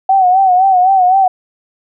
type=tone with vibrato; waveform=sine; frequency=750 Hz; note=F#5; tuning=23 cents sharp; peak=-6 dBFS; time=0.09-1.28 s; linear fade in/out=5 ms; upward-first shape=sine; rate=3.9 Hz; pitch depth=73 cents each way; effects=none